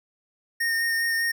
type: tone with vibrato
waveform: square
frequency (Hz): 1838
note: A#6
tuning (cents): -25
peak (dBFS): -23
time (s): 0.6-1.32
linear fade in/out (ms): 10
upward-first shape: sine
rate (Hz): 5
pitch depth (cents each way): 14
effects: none